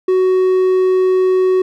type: tone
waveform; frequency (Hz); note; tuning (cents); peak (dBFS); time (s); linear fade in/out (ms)
triangle; 372.2; F#4; +10; -8; 0.08-1.62; 5
effects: none